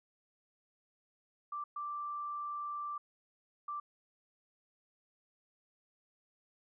sine tone bursts at uneven times, 1174.7 Hz, D6, in tune, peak -37 dBFS, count 3, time 1.52-1.64 / 1.76-2.98 / 3.68-3.8 s, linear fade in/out 5 ms, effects none

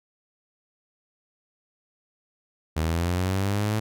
sawtooth linear sweep, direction up, 77.7 to 109.3 Hz, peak -19 dBFS, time 2.76-3.8 s, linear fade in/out 10 ms, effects none

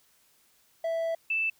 triangle / sine tone pair in turn, 659.3 / 2643 Hz, E5 / E7, 0 / +4 cents, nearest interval 2 octaves, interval 2404 cents, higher second, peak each -25 dBFS, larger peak neither, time 0.84-1.15 / 1.3-1.5 s, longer first, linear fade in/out 5 ms, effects white hiss -65 dBFS RMS until 1.59 s

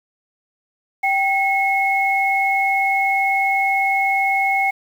sine tone pair together, 781 / 2179 Hz, G5 / C#7, -7 / -30 cents, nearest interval octave + tritone, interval 1777 cents, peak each -18 dBFS, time 1.03-4.71 s, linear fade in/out 10 ms, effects 7-bit

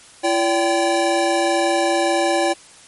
square tone cluster, 339.4 / 574 / 778 Hz, F4 / D5 / G5, -49 / -40 / -13 cents, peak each -21 dBFS, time 0.23-2.54 s, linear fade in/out 20 ms, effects white hiss -45 dBFS RMS until 2.87 s + MP3 48 kbps

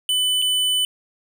square tone with dropouts, 3000 Hz, F#7, 23 cents sharp, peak -18 dBFS, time 0.09-0.85 s, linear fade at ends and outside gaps 1 ms, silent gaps 0.418-0.422 s, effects none

